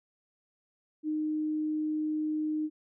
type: tone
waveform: sine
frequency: 307.6 Hz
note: D#4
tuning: 20 cents flat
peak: -28 dBFS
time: 1.03-2.7 s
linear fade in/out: 50 ms
effects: none